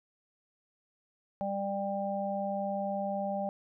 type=harmonic tone; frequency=198.2 Hz; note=G3; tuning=19 cents sharp; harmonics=1 / 3 / 4; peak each=-36 / -34 / -35 dBFS; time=1.41-3.49 s; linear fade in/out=0 ms; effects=none